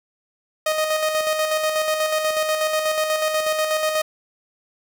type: tone with tremolo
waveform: sawtooth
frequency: 622.3 Hz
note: D#5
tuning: in tune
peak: -14 dBFS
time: 0.66-4.02 s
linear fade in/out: 5 ms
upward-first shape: square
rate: 8.2 Hz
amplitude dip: 40%
effects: none